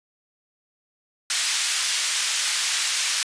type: band-pass noise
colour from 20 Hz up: white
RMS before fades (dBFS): -24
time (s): 1.3-3.23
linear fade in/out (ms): 2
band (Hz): 1700 to 7300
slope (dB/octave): 12
effects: resampled to 22050 Hz